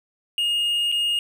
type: tone with dropouts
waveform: triangle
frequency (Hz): 2849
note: F7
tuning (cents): +34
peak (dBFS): -18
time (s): 0.38-1.19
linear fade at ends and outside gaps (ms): 1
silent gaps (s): 0.917-0.923
effects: none